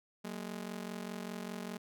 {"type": "ring-modulated tone", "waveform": "sawtooth", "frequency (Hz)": 207.7, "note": "G#3", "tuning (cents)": 0, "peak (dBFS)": -33, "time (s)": [0.24, 1.78], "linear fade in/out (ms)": 10, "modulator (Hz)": 22.5, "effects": []}